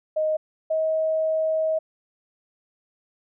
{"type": "tone pair in turn", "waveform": "sine", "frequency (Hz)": [622.3, 634.6], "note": ["D#5", "D#5"], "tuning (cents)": [0, 34], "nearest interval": "unison", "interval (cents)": 34, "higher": "second", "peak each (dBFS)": -20, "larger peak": "neither", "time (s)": [[0.16, 0.37], [0.7, 1.79]], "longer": "second", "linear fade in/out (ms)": 10, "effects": []}